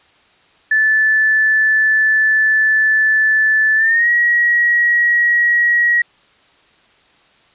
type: tone with pitch glide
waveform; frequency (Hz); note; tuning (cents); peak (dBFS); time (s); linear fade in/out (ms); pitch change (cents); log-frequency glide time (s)
sine; 1747 to 1905.1; A6 to A#6; -13 to +37; -10; 0.71-6.02; 5; +150; 3.76-4.09
effects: white hiss -52 dBFS RMS until 7.54 s + resampled to 8000 Hz